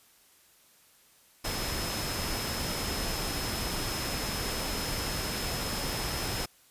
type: tone in noise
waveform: sine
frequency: 5170 Hz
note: E8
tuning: 34 cents flat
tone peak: -39 dBFS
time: 1.44-6.46 s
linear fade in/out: 10 ms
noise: pink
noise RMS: -33 dBFS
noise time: 1.44-6.46 s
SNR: -9 dB
effects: white hiss -61 dBFS RMS until 6.7 s + resampled to 32000 Hz